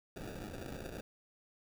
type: noise with sample-and-hold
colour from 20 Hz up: blue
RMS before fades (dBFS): -45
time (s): 0.16-1.01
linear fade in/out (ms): 2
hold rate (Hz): 1050
effects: none